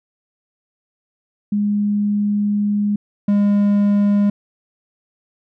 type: tone pair in turn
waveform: sine / triangle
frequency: 206.1 / 203.7 Hz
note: G#3 / G#3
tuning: -13 / -33 cents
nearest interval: unison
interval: 20 cents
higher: first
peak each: -15 / -10 dBFS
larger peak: second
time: 1.52-2.96 / 3.28-4.3 s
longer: first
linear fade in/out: 5 ms
effects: none